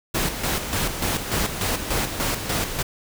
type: noise with tremolo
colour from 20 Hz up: pink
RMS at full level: -23 dBFS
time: 0.14-2.83 s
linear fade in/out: 10 ms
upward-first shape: square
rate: 3.4 Hz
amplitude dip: 55%
effects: none